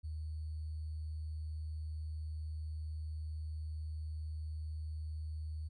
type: tone with sample-and-hold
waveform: sine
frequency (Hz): 77.78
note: D#2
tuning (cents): 0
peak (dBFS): -38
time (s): 0.03-5.69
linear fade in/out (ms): 20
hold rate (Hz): 4410
effects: MP3 48 kbps